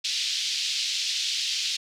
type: band-pass noise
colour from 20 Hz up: white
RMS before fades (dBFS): -28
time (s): 0.04-1.77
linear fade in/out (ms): 10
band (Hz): 2900 to 5100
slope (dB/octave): 24
effects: none